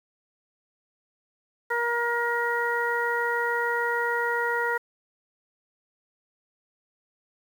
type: harmonic tone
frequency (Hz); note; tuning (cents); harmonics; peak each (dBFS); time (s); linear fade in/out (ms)
473.4; A#4; +27; 1 / 2 / 3 / 4; -29 / -29 / -29 / -29; 1.7-4.78; 10
effects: 8-bit